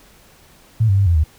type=tone with pitch steps; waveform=sine; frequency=111.4 / 97.6 / 99 / 85.4 / 77.1 Hz; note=A2 / G2 / G2 / F2 / D#2; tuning=+22 / -7 / +18 / -38 / -15 cents; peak=-11 dBFS; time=0.8-1.24 s; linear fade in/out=10 ms; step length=88 ms; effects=pink hiss -49 dBFS RMS until 1.38 s